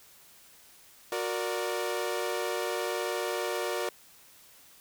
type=chord; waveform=sawtooth; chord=Gb augmented; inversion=none; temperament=equal with one note detuned; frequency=365.7 / 466.2 / 587.3 Hz; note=Gb4 / Bb4 / D5; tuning=-20 / 0 / 0 cents; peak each=-30 / -30 / -31 dBFS; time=1.12-3.89 s; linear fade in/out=2 ms; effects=white hiss -56 dBFS RMS until 4.8 s